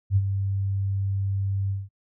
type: tone with ADSR envelope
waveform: sine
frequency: 98 Hz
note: G2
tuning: in tune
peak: -15 dBFS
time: 0.1-1.89 s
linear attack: 62 ms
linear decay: 47 ms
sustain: -8 dB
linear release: 190 ms
effects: noise-tail reverb RT60 0.1 s tail -25 dB re dry